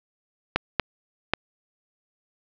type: clicks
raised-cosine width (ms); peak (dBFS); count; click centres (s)
0.3; -3; 3; 0.56 / 0.797 / 1.336
effects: low-pass 4000 Hz 12 dB/octave